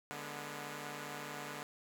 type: chord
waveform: 5% pulse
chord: G# diminished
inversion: second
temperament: equal with one note detuned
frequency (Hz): 146.83 / 207.7 / 243.4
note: D3 / G#3 / B3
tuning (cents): 0 / 0 / -25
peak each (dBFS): -34 / -38 / -36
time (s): 0.11-1.63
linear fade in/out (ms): 0
effects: none